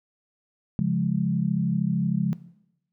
sine chord, Db major, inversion none, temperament equal, 138.59 / 174.61 / 207.7 Hz, Db3 / F3 / Ab3, 0 / 0 / 0 cents, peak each -27 / -24 / -26 dBFS, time 0.79-2.33 s, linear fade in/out 0 ms, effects noise-tail reverb RT60 0.8 s tail -17 dB re dry

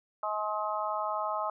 harmonic tone, 211.7 Hz, G#3, 33 cents sharp, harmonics 3 / 4 / 5 / 6, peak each -35 / -35 / -35 / -35 dBFS, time 0.23-1.5 s, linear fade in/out 2 ms, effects none

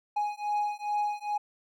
triangle beating tone pair, 830.6 / 833 Hz, G#5 / G#5, 0 / +5 cents, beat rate 2.4 Hz, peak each -29 dBFS, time 0.16-1.38 s, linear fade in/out 10 ms, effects none

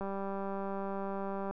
click train, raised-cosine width 1 ms, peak -25 dBFS, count 295, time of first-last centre 0.01-1.51 s, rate 196 Hz, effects none

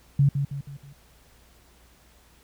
sine tone with echo, 140.3 Hz, C#3, 21 cents sharp, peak -15 dBFS, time 0.19-0.29 s, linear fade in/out 5 ms, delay 160 ms, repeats 4, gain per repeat -7 dB, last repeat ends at 0.93 s, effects added 60 Hz sine -58 dBFS peak until 2.43 s + pink hiss -58 dBFS RMS until 2.43 s

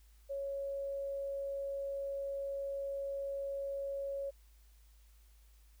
sine tone, 554.4 Hz, C#5, in tune, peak -36 dBFS, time 0.29-4.31 s, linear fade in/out 20 ms, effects added 53 Hz sine -59 dBFS peak until 5.8 s + white hiss -71 dBFS RMS until 5.8 s

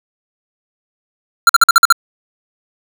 square tone bursts, 1372 Hz, F6, 31 cents flat, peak -3 dBFS, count 7, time 1.47-1.925 s, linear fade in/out 2 ms, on 23 ms, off 49 ms, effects none

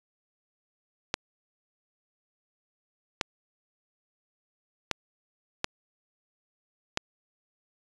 clicks, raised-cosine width 0.2 ms, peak -8 dBFS, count 5, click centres 1.141 / 3.212 / 4.913 / 5.644 / 6.974 s, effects resampled to 22050 Hz

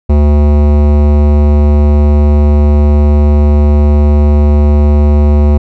sine tone with hard clipping, 73.42 Hz, D2, in tune, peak -6 dBFS, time 0.09-5.58 s, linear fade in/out 10 ms, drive 17 dB, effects none

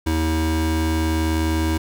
square tone pair together, 79.88 / 319.9 Hz, D#2 / D#4, +46 / +48 cents, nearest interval 2 octaves, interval 2402 cents, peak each -21 / -23 dBFS, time 0.06-1.78 s, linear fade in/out 10 ms, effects none

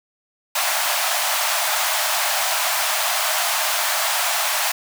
pink high-pass noise, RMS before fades -21 dBFS, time 0.55-4.72 s, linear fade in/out 5 ms, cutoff 610 Hz, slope 96 dB/octave, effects none

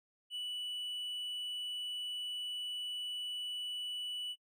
triangle tone, 2960 Hz, F#7, in tune, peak -36 dBFS, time 0.3-4.36 s, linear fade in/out 50 ms, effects noise-tail reverb RT60 0.1 s tail -23 dB re dry

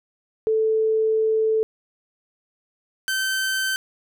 sine / sawtooth tone pair in turn, 439.6 / 1544.1 Hz, A4 / G6, -2 / -27 cents, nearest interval octave + minor seventh, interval 2175 cents, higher second, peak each -17 / -18 dBFS, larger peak first, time 0.47-1.63 / 3.08-3.76 s, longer first, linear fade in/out 0 ms, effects none

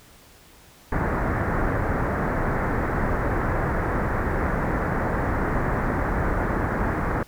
pink low-pass noise, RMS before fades -24 dBFS, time 0.92-7.23 s, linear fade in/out 2 ms, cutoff 1900 Hz, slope 48 dB/octave, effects pink hiss -51 dBFS RMS until 7.27 s

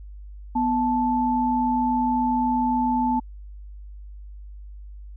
sine tone pair together, 246.9 / 876.3 Hz, B3 / A5, 0 / -7 cents, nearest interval octave + minor seventh, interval 2193 cents, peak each -22 dBFS, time 0.55-3.2 s, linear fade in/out 10 ms, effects added 50 Hz sine -37 dBFS peak until 5.16 s

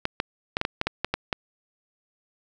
clicks, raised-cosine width 0.3 ms, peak -8 dBFS, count 10, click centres 0.054 / 0.201 / 0.569 / 0.614 / 0.651 / 0.814 / 0.87 / 1.046 / 1.14 / 1.328 s, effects none

